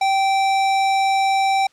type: tone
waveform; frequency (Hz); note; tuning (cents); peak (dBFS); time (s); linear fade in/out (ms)
square; 778; G5; -13; -16; 0.01-1.67; 5
effects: white hiss -58 dBFS RMS until 1.72 s + low-pass 6000 Hz 12 dB/octave